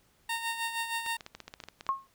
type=tone with tremolo; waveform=15% pulse; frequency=919 Hz; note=A#5; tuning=25 cents flat; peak=-23 dBFS; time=0.29-1.17 s; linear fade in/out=5 ms; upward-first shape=sine; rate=6.4 Hz; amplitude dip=60%
type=clicks; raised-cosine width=0.2 ms; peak=-25 dBFS; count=12; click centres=1.063 / 1.208 / 1.264 / 1.35 / 1.403 / 1.48 / 1.539 / 1.602 / 1.638 / 1.686 / 1.809 / 1.866 s
type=tone with exponential decay; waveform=sine; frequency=1081 Hz; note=C#6; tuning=44 cents flat; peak=-22 dBFS; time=1.89-2.07 s; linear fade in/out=0 ms; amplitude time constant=38 ms
effects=pink hiss -67 dBFS RMS until 2.14 s